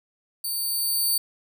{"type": "tone with level ramp", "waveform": "5% pulse", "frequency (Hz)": 4571, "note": "D8", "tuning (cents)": -48, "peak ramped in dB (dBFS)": [-20, -13], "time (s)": [0.44, 1.18], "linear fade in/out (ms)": 5, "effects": []}